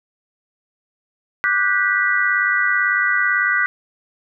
sine chord, G major seventh, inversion second, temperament just, 1176 / 1470 / 1568 / 1960 Hz, D6 / F#6 / G6 / B6, +2 / -12 / 0 / -14 cents, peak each -24 / -19 / -22 / -19 dBFS, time 1.44-3.66 s, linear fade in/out 0 ms, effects none

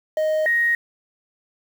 triangle / sine tone pair in turn, 622.3 / 1874.5 Hz, D#5 / A#6, 0 / +9 cents, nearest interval octave + perfect fifth, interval 1909 cents, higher second, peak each -16 dBFS, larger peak neither, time 0.17-0.46 / 0.46-0.75 s, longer neither, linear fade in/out 2 ms, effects 7-bit

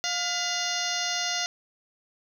harmonic tone with a mistuned harmonic, 708 Hz, F5, 23 cents sharp, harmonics 1 / 2 / 3 / 4 / 5 / 6 / 7 / 8 / 9, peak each -35 / -35 / -35 / -35 / -35 / -35 / -35 / -35 / -35 dBFS, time 0.04-1.46 s, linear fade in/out 0 ms, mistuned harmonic 3, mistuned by -92 cents, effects 9-bit

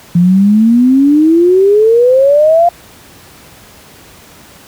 sine exponential sweep, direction up, 170 to 704 Hz, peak -4 dBFS, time 0.15-2.69 s, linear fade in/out 5 ms, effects pink hiss -38 dBFS RMS until 4.67 s + high-pass 60 Hz 12 dB/octave

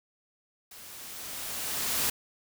white noise with level ramp, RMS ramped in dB -48 to -27 dBFS, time 0.71-2.1 s, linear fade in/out 5 ms, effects none

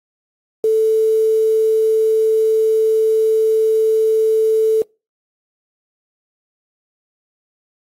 sine tone with quantisation, 440 Hz, A4, in tune, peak -11 dBFS, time 0.64-4.82 s, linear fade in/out 2 ms, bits 6, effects noise-tail reverb RT60 0.3 s tail -26 dB re dry + AAC 48 kbps

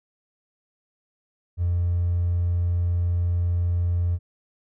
triangle tone with hard clipping, 87.31 Hz, F2, in tune, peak -20 dBFS, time 1.57-4.19 s, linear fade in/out 50 ms, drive 3 dB, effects none

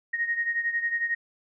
sine beating tone pair, 1864.7 / 1875.7 Hz, A#6 / A#6, 0 / +10 cents, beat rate 11 Hz, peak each -26 / -31 dBFS, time 0.13-1.15 s, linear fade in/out 10 ms, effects none

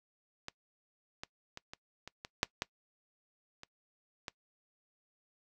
clicks, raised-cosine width 0.2 ms, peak -23 / -23 / -26 / -27 / -27 / -25 / -9 / -15 / -30 / -22 dBFS, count 10, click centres 0.484 / 1.235 / 1.574 / 1.735 / 2.076 / 2.249 / 2.431 / 2.621 / 3.634 / 4.282 s, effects noise-tail reverb RT60 0.1 s tail -22 dB re dry

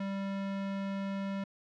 square tone, 196.1 Hz, G3, 1 cent sharp, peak -34 dBFS, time 0-1.44 s, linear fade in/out 5 ms, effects low-pass 3000 Hz 12 dB/octave

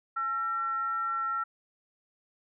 sine tone with frequency modulation, 1351 Hz, E6, 42 cents sharp, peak -28 dBFS, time 0.16-1.44 s, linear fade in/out 10 ms, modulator 510 Hz, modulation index 0.29, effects none

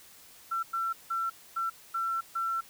sine tone bursts at uneven times, 1348 Hz, E6, 38 cents sharp, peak -28 dBFS, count 6, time 0.51-0.63 / 0.73-0.93 / 1.1-1.3 / 1.56-1.7 / 1.94-2.21 / 2.35-2.61 s, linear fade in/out 10 ms, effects white hiss -54 dBFS RMS until 2.69 s

